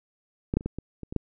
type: clicks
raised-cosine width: 3 ms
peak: -13 / -9 / -28 / -15 / -20 / -24 / -22 / -12 dBFS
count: 8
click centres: 0.539 / 0.57 / 0.609 / 0.66 / 0.786 / 1.033 / 1.125 / 1.163 s
effects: none